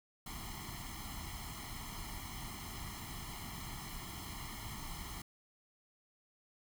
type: noise with comb filter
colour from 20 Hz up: pink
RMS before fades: -45 dBFS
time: 0.26-5.22 s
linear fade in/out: 5 ms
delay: 0.96 ms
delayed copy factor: +1
effects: none